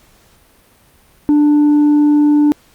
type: tone with tanh clipping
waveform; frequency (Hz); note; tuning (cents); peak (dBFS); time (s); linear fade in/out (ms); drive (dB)
triangle; 295.3; D4; +10; -8; 1.29-2.52; 0; 7
effects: pink hiss -50 dBFS RMS until 2.74 s + Opus 48 kbps